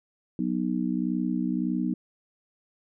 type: chord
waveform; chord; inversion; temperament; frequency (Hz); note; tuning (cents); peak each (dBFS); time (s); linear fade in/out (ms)
sine; B major; second; just; 185.21 / 246.9 / 308.7; F#3 / B3 / D#4; +2 / 0 / -14; -29 / -28 / -30; 0.39-1.94; 2
effects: none